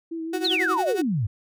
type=tone with vibrato; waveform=sine; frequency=326.4 Hz; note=E4; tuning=17 cents flat; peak=-28 dBFS; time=0.11-0.78 s; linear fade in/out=10 ms; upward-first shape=sine; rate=6.2 Hz; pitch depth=26 cents each way
type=tone with tremolo; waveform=35% pulse; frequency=370 Hz; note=F#4; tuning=in tune; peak=-22 dBFS; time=0.33-1.02 s; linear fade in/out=5 ms; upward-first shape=sine; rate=11 Hz; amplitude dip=80%
type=exponential sweep; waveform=sine; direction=down; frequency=4459 to 94 Hz; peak=-21 dBFS; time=0.44-1.27 s; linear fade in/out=10 ms
effects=none